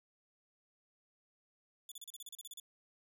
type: tone bursts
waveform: 15% pulse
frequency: 3461 Hz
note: A7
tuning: 29 cents flat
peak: -39 dBFS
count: 12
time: 1.89-2.599 s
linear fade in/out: 2 ms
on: 27 ms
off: 35 ms
effects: none